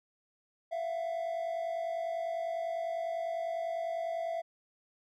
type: tone pair together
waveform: triangle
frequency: 666 / 716 Hz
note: E5 / F5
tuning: +18 / +43 cents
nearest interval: minor second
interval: 125 cents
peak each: -31 / -37 dBFS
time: 0.71-4.42 s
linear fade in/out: 20 ms
effects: tanh soft clip ceiling -23 dBFS